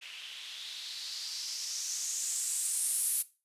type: noise with low-pass filter sweep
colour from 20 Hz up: violet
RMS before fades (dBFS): -36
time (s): 0.01-3.23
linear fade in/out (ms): 20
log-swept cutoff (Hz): 2700 to 11000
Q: 3.5
effects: noise-tail reverb RT60 0.3 s tail -17 dB re dry + resampled to 32000 Hz